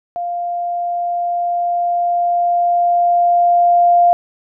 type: tone with level ramp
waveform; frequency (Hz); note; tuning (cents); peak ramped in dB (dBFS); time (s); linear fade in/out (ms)
sine; 698.5; F5; 0; -19 to -7; 0.16-4.13; 0
effects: none